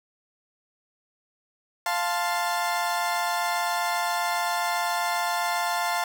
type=chord; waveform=30% pulse; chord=F major; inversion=none; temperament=equal; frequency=698.5 / 880 / 1046.5 Hz; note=F5 / A5 / C6; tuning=0 / 0 / 0 cents; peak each=-25 / -26 / -28 dBFS; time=1.86-6.04 s; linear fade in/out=2 ms; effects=none